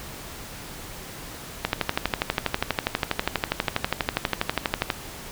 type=click train; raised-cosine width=0.3 ms; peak=-5 dBFS; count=41; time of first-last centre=1.65-4.902 s; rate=12.3 Hz; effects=pink hiss -39 dBFS RMS until 5.31 s